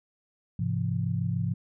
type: chord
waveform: sine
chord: F minor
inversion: first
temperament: equal with one note detuned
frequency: 103.83 / 130.81 / 170.72 Hz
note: Ab2 / C3 / F3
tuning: 0 / 0 / -39 cents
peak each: -30 dBFS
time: 0.59-1.54 s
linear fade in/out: 5 ms
effects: none